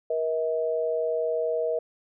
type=tone pair together; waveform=sine; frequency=475.7 / 640 Hz; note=A#4 / D#5; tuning=+35 / +49 cents; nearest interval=perfect fourth; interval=514 cents; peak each=-26 / -27 dBFS; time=0.1-1.79 s; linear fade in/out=5 ms; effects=none